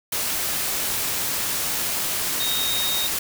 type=tone in noise; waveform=sine; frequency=3729 Hz; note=A#7; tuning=in tune; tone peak=-24 dBFS; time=2.4-3.07 s; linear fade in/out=5 ms; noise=white; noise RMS=-25 dBFS; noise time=0.12-3.19 s; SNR=-2 dB; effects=none